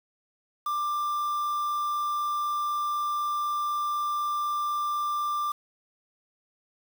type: tone with quantisation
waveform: triangle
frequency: 1184 Hz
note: D6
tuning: 14 cents sharp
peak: -24 dBFS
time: 0.66-5.52 s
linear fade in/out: 5 ms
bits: 7
effects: none